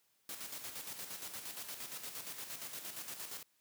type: noise with tremolo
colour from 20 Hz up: white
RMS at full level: -44 dBFS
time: 0.29-3.43 s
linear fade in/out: 2 ms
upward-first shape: square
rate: 8.6 Hz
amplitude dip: 50%
effects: white hiss -75 dBFS RMS until 3.6 s + high-pass 100 Hz 12 dB/octave